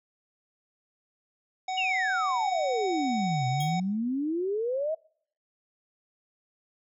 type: harmonic tone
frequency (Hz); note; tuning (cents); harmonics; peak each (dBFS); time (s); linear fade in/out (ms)
750; F#5; +23; 1 / 3 / 5 / 7 / 9; -29 / -39 / -43 / -46 / -48; 1.68-3.8; 5
type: exponential two-way sweep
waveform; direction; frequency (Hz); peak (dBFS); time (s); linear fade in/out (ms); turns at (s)
sine; down then up; 2948 to 124.9 to 655; -26; 1.77-4.95; 10; 3.47
type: tone with exponential decay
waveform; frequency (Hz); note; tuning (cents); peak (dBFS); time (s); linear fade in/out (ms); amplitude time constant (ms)
sawtooth; 3267; G#7; -29; -31; 3.6-3.79; 5; 40
effects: noise-tail reverb RT60 0.6 s tail -26 dB re dry